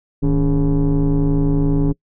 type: tone with frequency modulation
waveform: sine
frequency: 154.8 Hz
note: D#3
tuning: 9 cents flat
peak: -10 dBFS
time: 0.22-1.93 s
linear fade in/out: 20 ms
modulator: 129 Hz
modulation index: 1.4
effects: noise-tail reverb RT60 0.1 s tail -25 dB re dry + tanh soft clip ceiling -12 dBFS